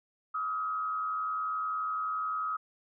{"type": "tone with frequency modulation", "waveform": "sine", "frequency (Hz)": 1269, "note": "D#6", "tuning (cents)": 34, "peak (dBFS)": -30, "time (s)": [0.34, 2.57], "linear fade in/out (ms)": 10, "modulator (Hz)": 91.5, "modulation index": 0.65, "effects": []}